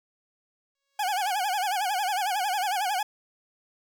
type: tone with exponential growth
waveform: 5% pulse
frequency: 554.4 Hz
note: C#5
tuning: in tune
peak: -34 dBFS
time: 0.75-1.31 s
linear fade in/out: 1 ms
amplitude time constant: 120 ms
type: tone with vibrato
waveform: 40% pulse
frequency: 784 Hz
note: G5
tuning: in tune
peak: -24 dBFS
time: 0.99-3.03 s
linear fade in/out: 5 ms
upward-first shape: sine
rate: 11 Hz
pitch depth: 150 cents each way
effects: none